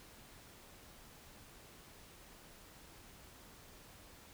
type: silence
effects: pink hiss -58 dBFS RMS until 4.33 s